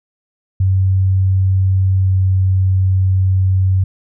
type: tone with pitch glide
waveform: sine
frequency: 94.9 to 94.3 Hz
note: F#2 to F#2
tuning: +44 to +33 cents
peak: -10 dBFS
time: 0.6-3.84 s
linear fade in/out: 5 ms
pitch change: -11 cents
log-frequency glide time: 2-2.11 s
effects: none